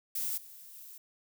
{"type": "noise with level steps", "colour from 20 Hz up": "violet", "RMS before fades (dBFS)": [-34, -51, -49], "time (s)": [0.15, 0.98], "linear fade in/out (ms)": 5, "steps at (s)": [0.37, 0.74], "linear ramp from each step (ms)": 10, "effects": []}